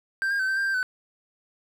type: tone with pitch steps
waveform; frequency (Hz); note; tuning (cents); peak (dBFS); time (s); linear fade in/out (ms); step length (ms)
triangle; 1572 / 1615 / 1533 / 1556 / 1589 / 1576 / 1508; G6 / G#6 / G6 / G6 / G6 / G6 / F#6; +4 / -49 / -39 / -13 / +23 / +9 / +32; -21; 0.22-0.829; 0; 87
effects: 10-bit